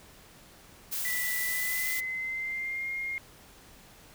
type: noise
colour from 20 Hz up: blue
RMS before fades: -33 dBFS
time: 0.91-2.01 s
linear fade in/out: 20 ms
type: tone with pitch glide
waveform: sine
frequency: 1975.5 to 2130 Hz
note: B6 to C7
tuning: 0 to +30 cents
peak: -31 dBFS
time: 1.05-3.18 s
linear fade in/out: 0 ms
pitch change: +130 cents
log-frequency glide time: 1.39-2.89 s
effects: pink hiss -54 dBFS RMS until 4.14 s